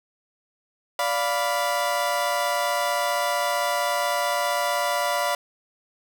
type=chord; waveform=30% pulse; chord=B diminished; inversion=first; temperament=equal with one note detuned; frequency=582.9 / 698.5 / 987.8 Hz; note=D5 / F5 / B5; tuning=-13 / 0 / 0 cents; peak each=-24 dBFS; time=0.99-5.35 s; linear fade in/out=2 ms; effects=none